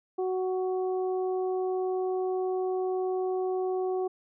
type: harmonic tone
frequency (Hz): 371.8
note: F#4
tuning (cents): +8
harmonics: 1 / 2 / 3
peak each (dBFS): -27 / -35 / -46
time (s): 0.18-4.08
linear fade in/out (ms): 10
effects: none